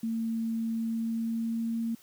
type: tone with pitch glide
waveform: sine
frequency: 226.5 to 228.9 Hz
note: A#3 to A#3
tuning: -50 to -31 cents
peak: -28 dBFS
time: 0.03-1.95 s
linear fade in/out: 5 ms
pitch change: +19 cents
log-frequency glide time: 0.79-1.79 s
effects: white hiss -58 dBFS RMS until 2.02 s